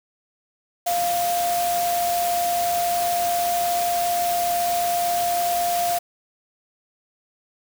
sine tone in noise, 698.5 Hz, F5, in tune, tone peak -20 dBFS, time 0.86-5.99 s, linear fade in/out 10 ms, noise white, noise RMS -29 dBFS, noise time 0.86-5.99 s, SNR +6 dB, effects none

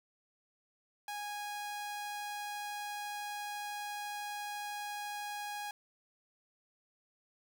sawtooth tone, 826 Hz, G#5, 10 cents flat, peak -35 dBFS, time 1.08-5.71 s, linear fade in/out 2 ms, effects none

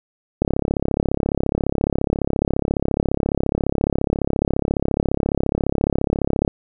click train, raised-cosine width 2 ms, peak -5 dBFS, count 210, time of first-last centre 0.42-6.478 s, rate 34.5 Hz, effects none

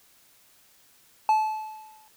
triangle tone with exponential decay, 867 Hz, A5, 26 cents flat, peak -14 dBFS, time 1.29-2.08 s, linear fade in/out 1 ms, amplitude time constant 170 ms, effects white hiss -59 dBFS RMS until 2.16 s

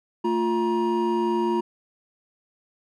triangle tone cluster, 225.4 / 350.5 / 948 Hz, A3 / F4 / A#5, +42 / +6 / +29 cents, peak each -25 / -21 / -25 dBFS, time 0.24-1.61 s, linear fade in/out 10 ms, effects none

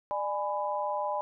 sine chord, G# diminished, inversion second, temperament just, 598 / 830.6 / 996.7 Hz, D5 / G#5 / B5, +31 / 0 / +16 cents, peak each -33 dBFS, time 0.11-1.21 s, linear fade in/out 0 ms, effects none

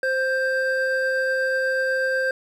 triangle tone pair together, 523.3 / 1578.1 Hz, C5 / G6, 0 / +11 cents, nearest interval octave + perfect fifth, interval 1911 cents, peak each -21 dBFS, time 0.03-2.31 s, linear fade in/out 2 ms, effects none

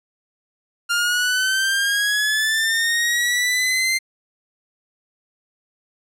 sawtooth linear sweep, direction up, 1397 to 2093 Hz, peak -14 dBFS, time 0.89-3.99 s, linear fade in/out 20 ms, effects low-pass 12000 Hz 12 dB/octave

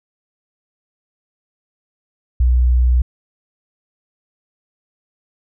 sine tone, 61.74 Hz, B1, in tune, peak -9 dBFS, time 2.4-3.02 s, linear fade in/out 5 ms, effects tanh soft clip ceiling -6 dBFS

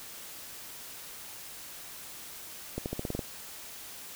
accelerating click train, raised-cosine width 2 ms, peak -19 dBFS, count 8, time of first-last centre 2.78-3.192 s, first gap 79 ms, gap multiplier 0.9, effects white hiss -45 dBFS RMS until 4.15 s

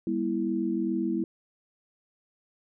sine tone cluster, 198.8 / 241.3 / 328.6 Hz, G3 / B3 / E4, +25 / -40 / -5 cents, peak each -31 / -31 / -28 dBFS, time 0.07-1.24 s, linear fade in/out 2 ms, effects none

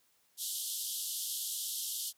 white band-pass noise, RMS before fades -38 dBFS, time 0.37-2.13 s, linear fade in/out 50 ms, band 3000 to 14000 Hz, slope 96 dB/octave, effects white hiss -71 dBFS RMS until 2.17 s + high-pass 80 Hz 12 dB/octave

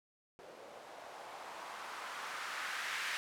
violet noise with low-pass filter sweep, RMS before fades -44 dBFS, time 0.39-3.17 s, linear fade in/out 0 ms, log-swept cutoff 510 to 1900 Hz, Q 1.8, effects none

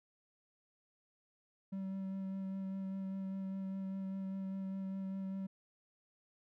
triangle tone with vibrato, 192.2 Hz, G3, 34 cents flat, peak -36 dBFS, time 1.72-5.47 s, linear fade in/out 10 ms, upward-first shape sine, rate 5 Hz, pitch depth 13 cents each way, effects none

